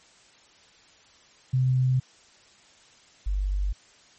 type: tone pair in turn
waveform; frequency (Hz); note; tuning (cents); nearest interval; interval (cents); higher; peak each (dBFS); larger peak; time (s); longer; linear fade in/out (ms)
sine; 128.8 / 48.64; C3 / G1; -27 / -13; octave + perfect fourth; 1686; first; -19 / -23; first; 1.53-2 / 3.26-3.73; neither; 10
effects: white hiss -56 dBFS RMS until 4.18 s + MP3 32 kbps